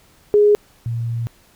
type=tone pair in turn; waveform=sine; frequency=415.3 / 116.54 Hz; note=G#4 / A#2; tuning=0 / 0 cents; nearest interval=octave + minor seventh; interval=2200 cents; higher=first; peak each=-9 / -20 dBFS; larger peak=first; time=0.34-0.55 / 0.86-1.27 s; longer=second; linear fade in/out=0 ms; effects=pink hiss -53 dBFS RMS until 1.55 s